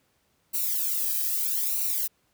violet noise with flanger, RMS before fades -27 dBFS, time 0.53-2.08 s, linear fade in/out 20 ms, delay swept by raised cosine 0.59 to 1.43 ms, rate 0.79 Hz, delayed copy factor -0.95, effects pink hiss -69 dBFS RMS until 2.33 s + high-pass 60 Hz 12 dB/octave

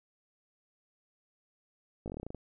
slowing click train, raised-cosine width 2 ms, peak -27 dBFS, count 11, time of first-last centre 2.06-2.347 s, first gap 18 ms, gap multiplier 1.1, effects none

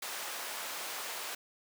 pink high-pass noise, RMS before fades -40 dBFS, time 0.02-1.35 s, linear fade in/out 5 ms, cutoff 720 Hz, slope 12 dB/octave, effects none

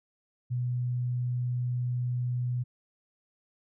sine tone, 123.47 Hz, B2, in tune, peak -27 dBFS, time 0.5-2.64 s, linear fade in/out 20 ms, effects none

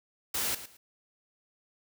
white noise with echo, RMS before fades -31 dBFS, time 0.34-0.55 s, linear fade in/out 5 ms, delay 110 ms, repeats 2, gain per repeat -13 dB, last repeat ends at 0.77 s, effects none

